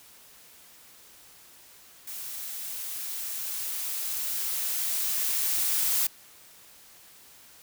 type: noise with level ramp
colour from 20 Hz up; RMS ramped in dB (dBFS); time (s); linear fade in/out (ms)
blue; -38 to -25; 2.07-6.07; 5
effects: white hiss -53 dBFS RMS until 7.62 s